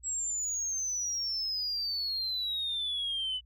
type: exponential sweep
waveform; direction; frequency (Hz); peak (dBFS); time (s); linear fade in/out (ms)
sine; down; 7750 to 2979; -29; 0.03-3.41; 50
effects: tanh soft clip ceiling -27 dBFS + added 60 Hz sine -56 dBFS peak until 3.45 s